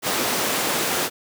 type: high-pass noise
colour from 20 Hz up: pink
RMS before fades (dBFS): -23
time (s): 0.02-1.1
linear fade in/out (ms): 50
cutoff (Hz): 270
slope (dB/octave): 12
effects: none